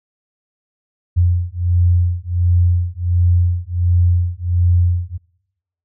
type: beating tone pair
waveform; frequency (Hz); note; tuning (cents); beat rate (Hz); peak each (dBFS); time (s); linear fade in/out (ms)
sine; 87.31 / 88.71; F2 / F2; 0 / +28; 1.4; -15; 1.16-5.18; 20
effects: noise-tail reverb RT60 0.9 s tail -26 dB re dry